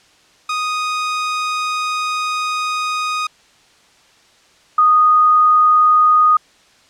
sawtooth / sine tone pair in turn, 1244 / 1238.8 Hz, D#6 / D#6, -1 / -8 cents, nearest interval unison, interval 7 cents, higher first, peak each -14 / -8 dBFS, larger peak second, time 0.49-3.27 / 4.78-6.37 s, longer first, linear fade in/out 5 ms, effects white hiss -51 dBFS RMS until 6.89 s + low-pass 6000 Hz 12 dB/octave

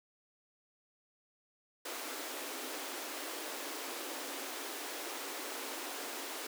pink high-pass noise, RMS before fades -42 dBFS, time 1.85-6.47 s, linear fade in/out 5 ms, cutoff 260 Hz, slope 96 dB/octave, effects none

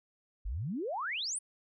sine exponential sweep, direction up, 42.72 to 9956 Hz, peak -33 dBFS, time 0.45-1.39 s, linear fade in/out 10 ms, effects none

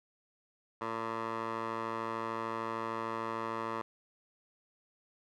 15% pulse tone with band-pass filter, 113.3 Hz, A#2, 49 cents flat, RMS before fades -37 dBFS, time 0.81-3.82 s, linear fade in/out 5 ms, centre 980 Hz, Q 1.8, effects none

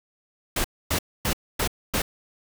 pink noise bursts, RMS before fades -24 dBFS, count 5, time 0.56-2.02 s, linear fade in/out 5 ms, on 84 ms, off 260 ms, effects none

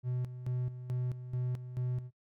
triangle tone with tremolo, 125 Hz, B2, 21 cents sharp, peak -29 dBFS, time 0.03-2.11 s, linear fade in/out 50 ms, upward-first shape square, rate 2.3 Hz, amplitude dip 70%, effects noise-tail reverb RT60 0.1 s tail -20 dB re dry

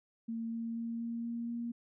sine tone with pitch steps, 228.1 / 229.6 / 231 / 232.5 / 234 / 235.5 Hz, A#3 / A#3 / A#3 / A#3 / A#3 / A#3, -37 / -26 / -16 / -4 / +7 / +18 cents, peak -35 dBFS, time 0.28-1.72 s, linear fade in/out 10 ms, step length 240 ms, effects none

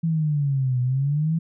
sine exponential two-way sweep, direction down then up, 166.9 to 123.47 to 166.9 Hz, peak -19 dBFS, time 0.03-1.39 s, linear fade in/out 10 ms, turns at 0.81 s, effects none

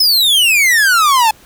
45% pulse exponential sweep, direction down, 5274 to 851 Hz, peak -8 dBFS, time 0-1.31 s, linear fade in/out 5 ms, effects pink hiss -44 dBFS RMS until 1.45 s

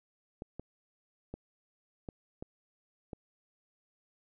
clicks, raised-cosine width 2 ms, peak -27 dBFS, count 6, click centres 0.421 / 0.596 / 1.34 / 2.088 / 2.425 / 3.132 s, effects none

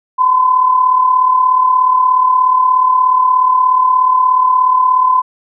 sine tone with amplitude modulation, 1017 Hz, C6, 50 cents flat, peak -5 dBFS, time 0.18-5.22 s, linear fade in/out 20 ms, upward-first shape sine, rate 36.8 Hz, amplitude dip 55%, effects none

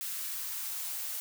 blue noise with high-pass filter sweep, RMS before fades -37 dBFS, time 0.01-1.2 s, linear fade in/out 0 ms, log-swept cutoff 1400 to 630 Hz, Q 1.4, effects none

